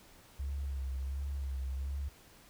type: tone with vibrato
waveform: sine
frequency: 67.9 Hz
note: C#2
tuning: 35 cents flat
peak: -34 dBFS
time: 0.39-2.09 s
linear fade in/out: 10 ms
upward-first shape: sine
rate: 1.4 Hz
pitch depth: 52 cents each way
effects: pink hiss -59 dBFS RMS until 2.49 s